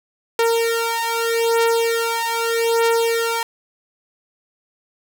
sawtooth beating tone pair, 460 / 460.81 Hz, A#4 / A#4, -23 / -20 cents, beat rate 0.81 Hz, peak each -16 dBFS, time 0.39-3.43 s, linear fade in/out 2 ms, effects none

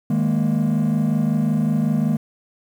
triangle chord, D# suspended fourth, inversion none, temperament equal, 155.56 / 207.7 / 233.1 Hz, D#3 / G#3 / A#3, 0 / 0 / 0 cents, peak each -18 dBFS, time 0.1-2.17 s, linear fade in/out 5 ms, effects tanh soft clip ceiling -11 dBFS + 8-bit

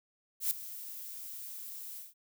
violet noise with ADSR envelope, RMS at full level -28 dBFS, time 0.4-2.14 s, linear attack 110 ms, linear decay 3 ms, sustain -16 dB, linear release 170 ms, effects none

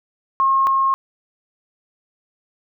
sine tone pair in turn, 1077 / 1077 Hz, C6 / C6, +50 / +50 cents, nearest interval unison, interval 0 cents, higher neither, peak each -13 / -14 dBFS, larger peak first, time 0.4-0.67 / 0.67-0.94 s, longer neither, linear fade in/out 0 ms, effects none

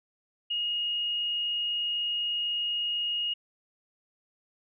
sine tone with frequency modulation, 2868 Hz, F7, 45 cents sharp, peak -27 dBFS, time 0.5-3.34 s, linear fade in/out 10 ms, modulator 61.8 Hz, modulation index 0.25, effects none

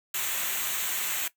white noise with comb filter, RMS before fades -30 dBFS, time 0.14-1.28 s, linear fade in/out 5 ms, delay 0.2 ms, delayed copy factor -0.65, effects noise-tail reverb RT60 0.1 s tail -17 dB re dry

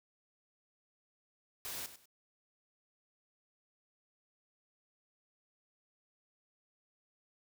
white noise with echo, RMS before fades -42 dBFS, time 1.65-1.86 s, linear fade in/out 0 ms, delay 98 ms, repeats 2, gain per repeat -12 dB, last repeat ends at 2.056 s, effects none

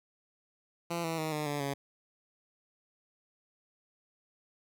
10% pulse tone with pitch steps, 170.2 / 163.64 / 157.34 / 151.28 / 145.45 / 139.85 Hz, F3 / E3 / D#3 / D#3 / D3 / C#3, -44 / -12 / +20 / -48 / -16 / +16 cents, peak -24 dBFS, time 0.9-1.74 s, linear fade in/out 10 ms, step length 140 ms, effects none

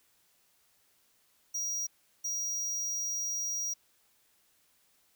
square tone bursts at uneven times, 5740 Hz, F8, 47 cents sharp, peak -32 dBFS, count 2, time 1.54-1.87 / 2.24-3.74 s, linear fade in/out 10 ms, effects white hiss -69 dBFS RMS until 5.15 s

